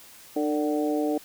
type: harmonic tone with a mistuned harmonic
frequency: 150.5 Hz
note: D3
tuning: 43 cents sharp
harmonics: 2 / 3 / 4 / 5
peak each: -25 / -29 / -31 / -33 dBFS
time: 0.36-1.18 s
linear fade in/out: 5 ms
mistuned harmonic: 4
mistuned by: -44 cents
effects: white hiss -49 dBFS RMS until 1.24 s